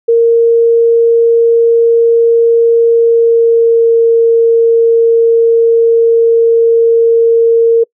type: tone with pitch glide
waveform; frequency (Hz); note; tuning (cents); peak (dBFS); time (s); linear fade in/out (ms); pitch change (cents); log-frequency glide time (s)
sine; 463.3 to 460.1; A#4 to A#4; -11 to -23; -4; 0.08-7.84; 10; -12; 2.89-3.93
effects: noise-tail reverb RT60 0.1 s tail -26 dB re dry